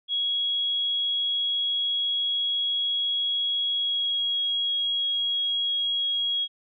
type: tone with pitch glide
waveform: sine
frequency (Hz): 3322 to 3301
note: G#7 to G#7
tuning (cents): 0 to -11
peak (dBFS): -23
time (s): 0.08-6.48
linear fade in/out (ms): 50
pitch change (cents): -11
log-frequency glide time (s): 3.73-4.22
effects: none

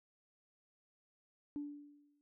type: tone with exponential decay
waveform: sine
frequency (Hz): 290.7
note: D4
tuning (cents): -18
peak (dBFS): -36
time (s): 1.56-2.21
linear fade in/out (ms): 0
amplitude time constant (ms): 140
effects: tanh soft clip ceiling -33 dBFS

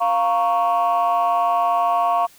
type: chord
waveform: sine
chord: Bb minor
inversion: second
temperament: equal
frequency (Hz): 698.5 / 932.3 / 1108.7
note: F5 / Bb5 / Db6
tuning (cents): 0 / 0 / 0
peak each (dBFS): -17 / -22 / -19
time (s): 0-2.27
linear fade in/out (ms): 20
effects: tanh soft clip ceiling -11 dBFS + white hiss -50 dBFS RMS until 2.38 s

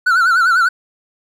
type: tone with vibrato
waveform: triangle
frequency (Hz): 1418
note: F6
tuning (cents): +26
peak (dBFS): -8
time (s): 0.06-0.69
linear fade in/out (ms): 10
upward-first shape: sine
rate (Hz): 10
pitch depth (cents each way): 110
effects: none

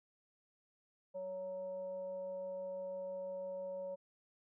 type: tone with frequency modulation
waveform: sine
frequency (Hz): 558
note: C#5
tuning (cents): +11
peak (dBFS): -40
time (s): 1.14-3.96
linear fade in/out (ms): 20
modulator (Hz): 370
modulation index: 0.28
effects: none

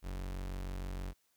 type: tone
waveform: 40% pulse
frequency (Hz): 46.35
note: F#1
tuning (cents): +4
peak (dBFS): -37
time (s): 0.02-1.14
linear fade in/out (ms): 50
effects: white hiss -75 dBFS RMS until 1.36 s

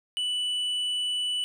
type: tone with hard clipping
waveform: sine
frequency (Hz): 2970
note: F#7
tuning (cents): +6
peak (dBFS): -27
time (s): 0.17-1.44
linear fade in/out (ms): 0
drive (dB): 4
effects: none

